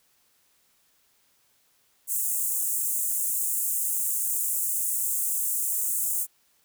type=high-pass noise; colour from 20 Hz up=pink; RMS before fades=-27 dBFS; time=2.07-6.27 s; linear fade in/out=50 ms; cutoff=7400 Hz; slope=48 dB/octave; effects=white hiss -66 dBFS RMS until 6.64 s